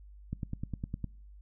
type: click train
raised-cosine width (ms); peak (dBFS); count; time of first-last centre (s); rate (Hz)
5; -22; 8; 0.33-1.043; 9.82
effects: noise-tail reverb RT60 0.5 s tail -24 dB re dry + added 50 Hz sine -49 dBFS peak until 1.41 s